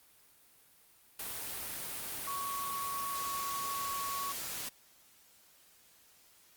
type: tone in noise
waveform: sine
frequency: 1115 Hz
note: C#6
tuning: 10 cents sharp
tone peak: -36 dBFS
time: 2.27-4.32 s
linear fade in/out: 5 ms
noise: white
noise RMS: -40 dBFS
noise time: 1.19-4.69 s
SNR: +1 dB
effects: white hiss -63 dBFS RMS until 6.56 s + Opus 32 kbps